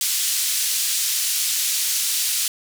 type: band-pass noise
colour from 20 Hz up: white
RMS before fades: -22 dBFS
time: 0.01-2.48 s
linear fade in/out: 2 ms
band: 3300 to 11000 Hz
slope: 12 dB/octave
effects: none